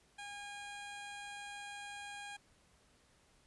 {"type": "tone", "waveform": "15% pulse", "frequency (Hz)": 814, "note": "G#5", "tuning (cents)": -35, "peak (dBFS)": -39, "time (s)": [0.18, 2.37], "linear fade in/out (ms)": 10, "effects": ["pink hiss -69 dBFS RMS until 3.46 s", "resampled to 24000 Hz"]}